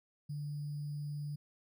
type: tone with sample-and-hold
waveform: sine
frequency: 146.83 Hz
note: D3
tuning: in tune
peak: -37 dBFS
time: 0.29-1.36 s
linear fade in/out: 10 ms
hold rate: 4900 Hz
effects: none